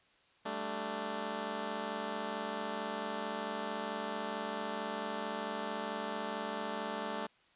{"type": "chord", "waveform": "10% pulse", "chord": "G suspended second", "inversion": "none", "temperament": "just", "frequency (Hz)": [196, 220.5, 294], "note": ["G3", "A3", "D4"], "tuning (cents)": [0, 4, 2], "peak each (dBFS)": [-35, -31, -36], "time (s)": [0.45, 7.27], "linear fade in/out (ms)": 10, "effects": ["white hiss -67 dBFS RMS until 7.55 s", "resampled to 8000 Hz"]}